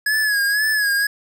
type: tone with vibrato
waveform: square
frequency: 1681 Hz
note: G#6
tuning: 20 cents sharp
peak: -17 dBFS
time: 0.06-1.07 s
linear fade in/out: 5 ms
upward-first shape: sine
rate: 2 Hz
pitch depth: 67 cents each way
effects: 8-bit